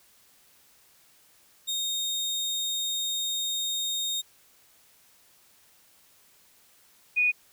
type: tone pair in turn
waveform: 30% pulse / sine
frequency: 3700 / 2469 Hz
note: A#7 / D#7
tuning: -14 / -14 cents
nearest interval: perfect fifth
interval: 700 cents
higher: first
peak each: -25 / -20 dBFS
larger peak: second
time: 1.67-4.22 / 7.16-7.32 s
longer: first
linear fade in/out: 20 ms
effects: white hiss -60 dBFS RMS until 7.52 s